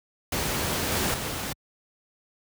pink noise with level steps, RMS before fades -27 / -25 / -31 dBFS, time 0.32-1.53 s, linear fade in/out 5 ms, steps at 0.92 / 1.14 s, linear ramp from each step 2 ms, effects high-pass 60 Hz 12 dB/octave

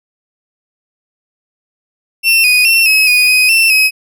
35% pulse tone with pitch steps, 2699 / 2483 / 2708 / 2563 / 2476 / 2508 / 2682 / 2545 Hz, E7 / D#7 / E7 / E7 / D#7 / D#7 / E7 / D#7, +40 / -4 / +46 / -49 / -9 / +13 / +29 / +39 cents, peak -5 dBFS, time 2.23-3.91 s, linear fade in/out 50 ms, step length 210 ms, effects none

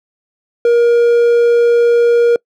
triangle tone, 472.9 Hz, A#4, 25 cents sharp, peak -5 dBFS, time 0.65-2.36 s, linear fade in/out 2 ms, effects noise-tail reverb RT60 0.1 s tail -26 dB re dry

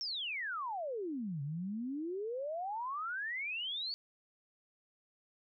sine exponential two-way sweep, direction down then up, 5588 to 136.5 to 4559 Hz, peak -36 dBFS, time 0.01-3.94 s, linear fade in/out 0 ms, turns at 1.42 s, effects none

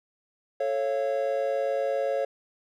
triangle chord, A augmented, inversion none, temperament just, 440 / 550 / 687.5 Hz, A4 / C#5 / E#5, 0 / -14 / -27 cents, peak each -30 / -24 / -30 dBFS, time 0.6-2.25 s, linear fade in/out 5 ms, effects none

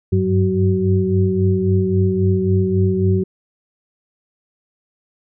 sine tone cluster, 96 / 99.7 / 186.6 / 376.6 Hz, G2 / G2 / F#3 / F#4, -36 / +30 / +15 / +31 cents, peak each -19 dBFS, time 0.12-3.24 s, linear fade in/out 10 ms, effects none

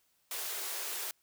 white high-pass noise, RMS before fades -38 dBFS, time 0.31-1.11 s, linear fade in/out 2 ms, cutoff 330 Hz, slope 96 dB/octave, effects white hiss -73 dBFS RMS until 1.22 s

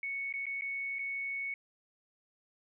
sine tone with dropouts, 2217 Hz, C#7, in tune, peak -34 dBFS, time 0.03-1.54 s, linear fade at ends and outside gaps 2 ms, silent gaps 0.326-0.338 / 0.457-0.466 / 0.611-0.62 / 0.986-0.991 s, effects none

